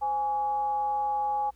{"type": "tone with frequency modulation", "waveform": "sine", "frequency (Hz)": 830.6, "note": "G#5", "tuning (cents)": 0, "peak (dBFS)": -25, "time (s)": [0.01, 1.51], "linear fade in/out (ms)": 20, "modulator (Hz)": 310, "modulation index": 0.31, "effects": ["added 60 Hz sine -56 dBFS peak until 1.55 s", "pink hiss -67 dBFS RMS until 1.55 s"]}